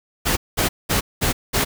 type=noise bursts; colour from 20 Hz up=pink; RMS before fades=-19 dBFS; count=5; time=0.25-1.65 s; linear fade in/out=20 ms; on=120 ms; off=200 ms; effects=none